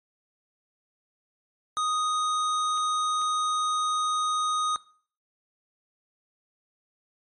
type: tone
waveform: square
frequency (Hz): 1244.5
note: D#6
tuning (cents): 0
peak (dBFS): -25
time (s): 1.77-4.76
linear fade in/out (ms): 0
type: clicks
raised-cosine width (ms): 0.2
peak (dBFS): -29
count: 2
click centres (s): 2.775 / 3.217
effects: noise-tail reverb RT60 0.5 s tail -21 dB re dry + MP3 48 kbps